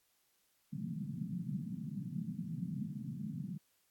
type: band-pass noise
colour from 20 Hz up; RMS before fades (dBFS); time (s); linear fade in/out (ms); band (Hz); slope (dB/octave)
white; -41; 0.72-3.58; 10; 130 to 220; 48
effects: white hiss -75 dBFS RMS until 3.9 s + AAC 64 kbps